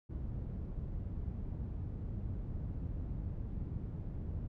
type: low-pass noise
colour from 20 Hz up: white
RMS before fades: -40 dBFS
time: 0.09-4.48 s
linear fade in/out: 20 ms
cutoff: 110 Hz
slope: 12 dB/octave
effects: none